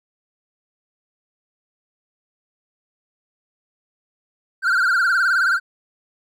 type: tone with vibrato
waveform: triangle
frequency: 1468 Hz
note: F#6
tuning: 14 cents flat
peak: -13 dBFS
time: 4.62-5.6 s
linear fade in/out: 50 ms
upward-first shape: sine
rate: 19 Hz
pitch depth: 120 cents each way
effects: none